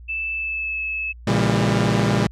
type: tone with pitch glide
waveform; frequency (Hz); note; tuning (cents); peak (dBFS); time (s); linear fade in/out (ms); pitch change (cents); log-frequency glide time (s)
sine; 2637 to 2599; E7 to E7; 0 to -25; -23; 0.08-1.13; 20; -25; 0.32-0.81
type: chord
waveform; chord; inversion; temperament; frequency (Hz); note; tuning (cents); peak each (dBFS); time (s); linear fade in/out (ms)
sawtooth; A# diminished seventh; none; equal with one note detuned; 116.54 / 138.59 / 164.81 / 200.2; A#2 / C#3 / E3 / G3; 0 / 0 / 0 / +37; -17 / -21 / -20 / -17; 1.27-2.27; 5
effects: added 59 Hz sine -38 dBFS peak until 2.31 s + low-pass 7000 Hz 12 dB/octave